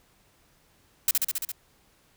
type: noise with echo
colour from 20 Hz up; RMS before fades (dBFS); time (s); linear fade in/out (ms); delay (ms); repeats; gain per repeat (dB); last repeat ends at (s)
blue; -21; 1.08-1.11; 2; 68; 6; -2; 1.518
effects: pink hiss -63 dBFS RMS until 2.16 s